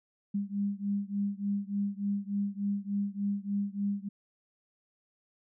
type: beating tone pair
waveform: sine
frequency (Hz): 199.9 / 203.3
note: G3 / G#3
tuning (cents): +34 / -37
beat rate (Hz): 3.4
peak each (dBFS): -32 / -33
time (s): 0.34-4.09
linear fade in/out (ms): 10
effects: none